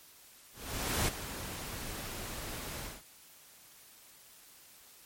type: noise with ADSR envelope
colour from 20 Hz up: pink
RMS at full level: -30 dBFS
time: 0.53-3.03 s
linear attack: 550 ms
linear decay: 12 ms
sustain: -11 dB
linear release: 190 ms
effects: white hiss -57 dBFS RMS until 5.05 s + MP3 64 kbps